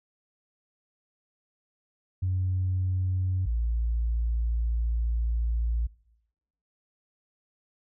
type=tone pair in turn; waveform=sine; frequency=92.5 / 57.23 Hz; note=F#2 / A#1; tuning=0 / -31 cents; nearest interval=minor sixth; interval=831 cents; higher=first; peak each=-23 dBFS; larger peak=neither; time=2.22-3.46 / 3.46-5.87 s; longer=second; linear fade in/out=10 ms; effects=noise-tail reverb RT60 0.9 s tail -24 dB re dry + tanh soft clip ceiling -20 dBFS